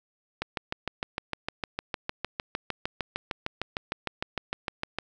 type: click train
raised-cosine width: 0.3 ms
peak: -13 dBFS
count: 31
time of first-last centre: 0.42-4.986 s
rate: 6.57 Hz
effects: none